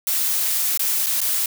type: noise with dropouts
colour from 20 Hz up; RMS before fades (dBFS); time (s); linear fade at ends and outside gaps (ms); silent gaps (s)
blue; -21; 0.07-1.46; 2; 0.775-0.794 / 1.062-1.066 / 1.206-1.214
effects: none